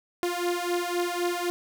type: beating tone pair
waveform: sawtooth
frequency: 349.2 / 353.1 Hz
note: F4 / F4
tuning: 0 / +19 cents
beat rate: 3.9 Hz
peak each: -25 dBFS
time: 0.23-1.5 s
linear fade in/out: 0 ms
effects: none